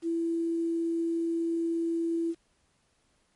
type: tone with quantisation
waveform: sine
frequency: 333.2 Hz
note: E4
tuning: 19 cents sharp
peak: -26 dBFS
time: 0.02-2.35 s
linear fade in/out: 50 ms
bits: 9
effects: pink hiss -70 dBFS RMS until 3.35 s + MP3 48 kbps